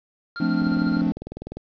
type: tone with tremolo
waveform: square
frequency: 1396.9 Hz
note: F6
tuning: in tune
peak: -30 dBFS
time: 0.36-1.01 s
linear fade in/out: 0 ms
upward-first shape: sine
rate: 14 Hz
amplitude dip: 65%
type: chord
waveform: triangle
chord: D minor seventh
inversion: first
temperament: equal with one note detuned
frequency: 174.61 / 220 / 260.4 / 293.7 Hz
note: F3 / A3 / C4 / D4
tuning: 0 / 0 / -8 / 0 cents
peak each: -23 dBFS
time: 0.4-1.12 s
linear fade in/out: 5 ms
type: click train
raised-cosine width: 2 ms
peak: -20 dBFS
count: 20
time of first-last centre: 0.62-1.57 s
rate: 20 Hz
effects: resampled to 11025 Hz + 8-bit